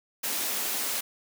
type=high-pass noise; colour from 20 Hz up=white; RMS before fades=-30 dBFS; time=0.23-1.01 s; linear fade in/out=10 ms; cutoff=180 Hz; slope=96 dB/octave; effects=none